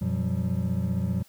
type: tone cluster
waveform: triangle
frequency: 90.6 / 120.5 / 175.8 / 191.3 Hz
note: F#2 / B2 / F3 / G3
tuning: -36 / -42 / +12 / -42 cents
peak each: -28 dBFS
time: 0.01-1.23 s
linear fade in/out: 10 ms
effects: white hiss -58 dBFS RMS until 1.28 s

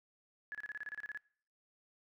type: tone bursts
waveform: sine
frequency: 1701 Hz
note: G#6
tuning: 41 cents sharp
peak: -39 dBFS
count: 12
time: 0.52-1.174 s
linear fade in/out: 0 ms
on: 27 ms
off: 30 ms
effects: noise-tail reverb RT60 0.6 s tail -24 dB re dry

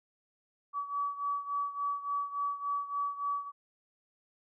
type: beating tone pair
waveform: sine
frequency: 1141 / 1144.5 Hz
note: C#6 / D6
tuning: +50 / -45 cents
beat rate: 3.5 Hz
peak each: -33 / -37 dBFS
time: 0.73-3.52 s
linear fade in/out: 50 ms
effects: none

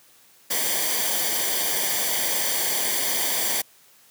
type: noise with comb filter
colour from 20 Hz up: white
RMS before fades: -24 dBFS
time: 0.5-3.62 s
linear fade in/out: 10 ms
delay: 0.75 ms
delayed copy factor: -0.7
effects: white hiss -55 dBFS RMS until 4.1 s + high-pass 100 Hz 12 dB/octave

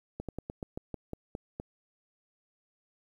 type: slowing click train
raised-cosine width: 2 ms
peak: -23 dBFS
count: 10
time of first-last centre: 0.2-1.599 s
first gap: 87 ms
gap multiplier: 1.14
effects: 10-bit

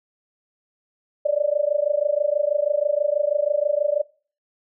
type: tone with amplitude modulation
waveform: sine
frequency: 587.3 Hz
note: D5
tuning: in tune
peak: -14 dBFS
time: 1.25-4.02 s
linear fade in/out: 10 ms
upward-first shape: sine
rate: 26.2 Hz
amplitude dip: 90%
effects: noise-tail reverb RT60 0.4 s tail -22 dB re dry

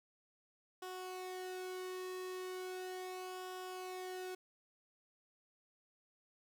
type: tone with flanger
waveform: sawtooth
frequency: 369.1 Hz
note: F#4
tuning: 4 cents flat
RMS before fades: -45 dBFS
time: 0.82-4.35 s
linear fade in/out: 5 ms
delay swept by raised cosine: 0.46 to 1.34 ms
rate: 0.37 Hz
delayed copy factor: -0.55
effects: 13-bit

